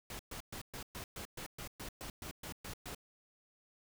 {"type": "noise bursts", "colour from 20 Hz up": "pink", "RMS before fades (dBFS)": -45, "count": 14, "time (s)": [0.1, 2.948], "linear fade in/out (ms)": 2, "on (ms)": 92, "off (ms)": 120, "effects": []}